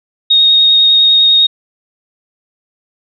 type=tone with vibrato; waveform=sine; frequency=3729 Hz; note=A#7; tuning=in tune; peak=-5 dBFS; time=0.3-1.47 s; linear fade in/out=10 ms; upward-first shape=sine; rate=10 Hz; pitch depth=9 cents each way; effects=none